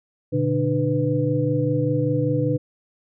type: tone cluster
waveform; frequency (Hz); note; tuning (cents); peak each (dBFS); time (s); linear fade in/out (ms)
sine; 121.3 / 146.4 / 299.7 / 495.9; B2 / D3 / D4 / B4; -31 / -5 / +35 / +7; -24; 0.32-2.58; 20
effects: none

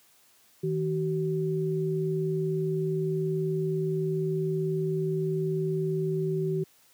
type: tone pair together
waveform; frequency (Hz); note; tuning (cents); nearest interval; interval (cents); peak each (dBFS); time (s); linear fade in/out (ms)
sine; 158.82 / 379.7; D#3 / F#4; +36 / +45; octave + minor third; 1509; -28; 0.63-6.64; 10
effects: white hiss -61 dBFS RMS until 6.93 s + high-pass 80 Hz 12 dB/octave

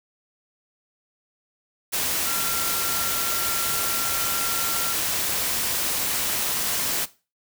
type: tone in noise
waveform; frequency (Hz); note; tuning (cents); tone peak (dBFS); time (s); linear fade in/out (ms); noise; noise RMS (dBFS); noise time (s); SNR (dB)
sine; 1370; F6; -34; -32; 2.25-4.94; 20; white; -25; 1.92-7.06; -10
effects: noise-tail reverb RT60 0.3 s tail -17 dB re dry

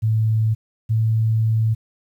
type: tone pair in turn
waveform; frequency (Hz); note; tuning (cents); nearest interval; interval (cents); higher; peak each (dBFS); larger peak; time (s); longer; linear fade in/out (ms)
sine; 110.2 / 111.22; A2 / A2; +3 / +19; unison; 16; second; -15; neither; 0.02-0.55 / 0.89-1.75; second; 20
effects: 9-bit

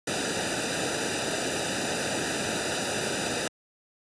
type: noise with comb filter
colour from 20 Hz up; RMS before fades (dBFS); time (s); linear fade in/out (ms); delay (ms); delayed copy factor
pink; -29; 0.07-3.48; 5; 0.92; -0.85
effects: high-pass 100 Hz 12 dB/octave + resampled to 22050 Hz

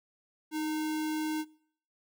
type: tone with sample-and-hold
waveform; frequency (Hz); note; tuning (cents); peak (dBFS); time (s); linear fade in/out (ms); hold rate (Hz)
sine; 311.1; D#4; 0; -30; 0.51-1.45; 50; 1225
effects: noise-tail reverb RT60 0.6 s tail -21 dB re dry

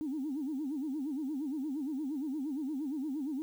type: tone with vibrato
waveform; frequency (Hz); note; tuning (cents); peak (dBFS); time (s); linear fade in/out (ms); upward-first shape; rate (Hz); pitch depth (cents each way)
sine; 285.6; D4; -48; -32; 0.01-3.42; 0; sine; 8.6; 190
effects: tanh soft clip ceiling -29 dBFS + 10-bit

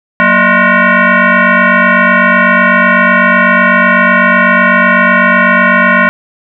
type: tone with frequency modulation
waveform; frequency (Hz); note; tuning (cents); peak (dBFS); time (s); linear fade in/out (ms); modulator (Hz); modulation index
sine; 185; F#3; 0; -4; 0.2-6.09; 0; 418; 4.7
effects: none

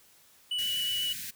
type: tone with vibrato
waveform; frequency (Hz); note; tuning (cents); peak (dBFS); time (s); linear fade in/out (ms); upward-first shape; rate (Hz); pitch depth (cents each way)
triangle; 2951; F#7; -5; -27; 0.51-1.13; 5; triangle; 8.2; 17
type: band-stop noise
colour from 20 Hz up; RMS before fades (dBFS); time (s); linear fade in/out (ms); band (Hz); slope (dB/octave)
white; -39; 0.58-1.31; 10; 260 to 1500; 96
effects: white hiss -60 dBFS RMS until 1.35 s

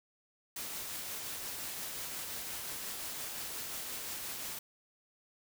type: noise with tremolo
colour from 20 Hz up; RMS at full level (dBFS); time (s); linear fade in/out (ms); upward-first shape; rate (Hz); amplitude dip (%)
white; -40; 0.56-4.59; 5; triangle; 5.7; 25
effects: none

